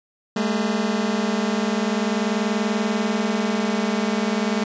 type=tone pair together; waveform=sawtooth; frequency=204.1 / 224.5 Hz; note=G#3 / A3; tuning=-30 / +35 cents; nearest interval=major second; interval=165 cents; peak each=-19 dBFS; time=0.36-4.64 s; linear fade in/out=5 ms; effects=resampled to 16000 Hz